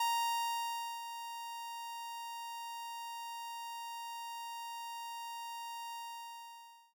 45% pulse tone with ADSR envelope, 932.3 Hz, A#5, in tune, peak -30 dBFS, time 0-6.94 s, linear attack 5 ms, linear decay 1000 ms, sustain -12 dB, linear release 1000 ms, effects none

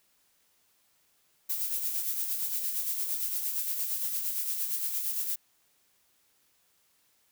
violet noise with tremolo, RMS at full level -30 dBFS, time 1.49-5.36 s, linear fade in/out 10 ms, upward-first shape sine, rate 8.7 Hz, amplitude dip 45%, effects white hiss -69 dBFS RMS until 7.31 s

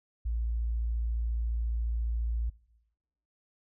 sine tone, 57.2 Hz, A#1, 32 cents flat, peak -28 dBFS, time 0.25-2.5 s, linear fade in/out 10 ms, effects noise-tail reverb RT60 1.0 s tail -22 dB re dry

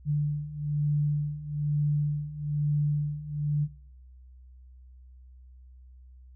sine beating tone pair, 146.83 / 147.93 Hz, D3 / D3, 0 / +13 cents, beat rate 1.1 Hz, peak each -30 / -27 dBFS, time 0.05-3.68 s, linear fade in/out 50 ms, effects noise-tail reverb RT60 0.6 s tail -20 dB re dry + added 63 Hz sine -48 dBFS peak until 6.35 s

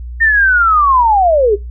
sine linear sweep, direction down, 1838 to 384.8 Hz, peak -7 dBFS, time 0.2-1.56 s, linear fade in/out 20 ms, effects noise-tail reverb RT60 0.2 s tail -19 dB re dry + added 60 Hz sine -23 dBFS peak until 1.7 s

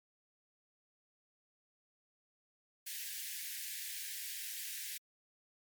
white high-pass noise, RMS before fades -43 dBFS, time 2.86-4.98 s, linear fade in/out 10 ms, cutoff 1600 Hz, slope 96 dB/octave, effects MP3 96 kbps

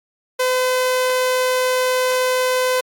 sawtooth tone, 509 Hz, C5, 48 cents flat, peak -12 dBFS, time 0.39-2.81 s, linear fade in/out 10 ms, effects AAC 64 kbps

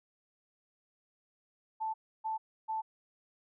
sine tone bursts, 880 Hz, A5, in tune, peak -32 dBFS, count 3, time 1.8-2.82 s, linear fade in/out 20 ms, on 140 ms, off 300 ms, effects none

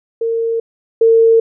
sine tone pair in turn, 457.4 / 454.2 Hz, A#4 / A#4, -33 / -45 cents, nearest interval unison, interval 12 cents, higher first, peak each -14 / -6 dBFS, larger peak second, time 0.21-0.6 / 1.01-1.4 s, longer neither, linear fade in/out 5 ms, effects none

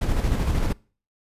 brown noise with tremolo, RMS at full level -21 dBFS, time 0.01-0.73 s, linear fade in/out 10 ms, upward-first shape square, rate 13 Hz, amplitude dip 35%, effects noise-tail reverb RT60 0.4 s tail -24 dB re dry + resampled to 32000 Hz

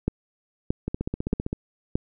two click trains, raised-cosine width 3 ms, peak -14 / -9 dBFS, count 11 / 4, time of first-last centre 0.88-1.529 / 0.08-1.955 s, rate 15.4 / 1.6 Hz, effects none

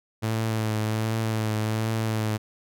sawtooth tone with vibrato, 110 Hz, A2, in tune, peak -20 dBFS, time 0.22-2.38 s, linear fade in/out 20 ms, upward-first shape triangle, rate 1.3 Hz, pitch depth 35 cents each way, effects none

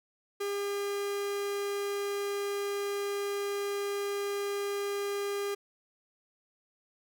45% pulse tone, 403.4 Hz, G4, 50 cents sharp, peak -31 dBFS, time 0.4-5.55 s, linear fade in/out 10 ms, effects none

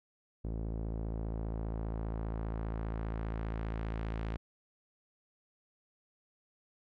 sawtooth tone with low-pass filter sweep, 55 Hz, A1, in tune, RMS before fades -37 dBFS, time 0.44-4.37 s, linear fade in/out 10 ms, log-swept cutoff 460 to 2800 Hz, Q 0.85, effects none

